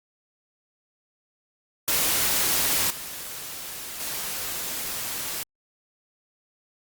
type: noise with level steps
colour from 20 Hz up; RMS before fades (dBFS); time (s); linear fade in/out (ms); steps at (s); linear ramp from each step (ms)
white; -23 / -36 / -31; 1.88-5.43; 0; 2.9 / 4; 5
effects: Opus 48 kbps